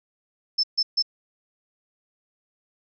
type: tone bursts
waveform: sine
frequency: 5274 Hz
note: E8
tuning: in tune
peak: -18 dBFS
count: 3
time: 0.58-1.025 s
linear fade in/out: 10 ms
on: 55 ms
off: 140 ms
effects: none